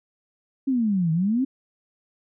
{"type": "exponential two-way sweep", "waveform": "sine", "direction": "down then up", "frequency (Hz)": [277.2, 156.4, 277.2], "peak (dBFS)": -19, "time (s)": [0.67, 1.45], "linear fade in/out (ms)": 10, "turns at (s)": 1.12, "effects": []}